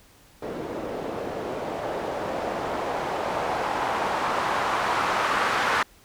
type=noise with low-pass filter sweep; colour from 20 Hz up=blue; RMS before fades=-27 dBFS; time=0.42-5.83 s; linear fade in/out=5 ms; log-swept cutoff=420 to 1300 Hz; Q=1.5; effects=pink hiss -55 dBFS RMS until 6.04 s